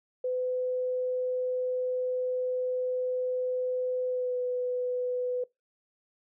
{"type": "tone with pitch glide", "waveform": "sine", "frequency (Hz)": [505, 497.8], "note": ["B4", "B4"], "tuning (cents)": [39, 14], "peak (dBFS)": -27, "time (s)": [0.24, 5.44], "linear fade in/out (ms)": 5, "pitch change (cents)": -25, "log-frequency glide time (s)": [4.08, 4.36], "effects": ["noise-tail reverb RT60 0.2 s tail -23 dB re dry"]}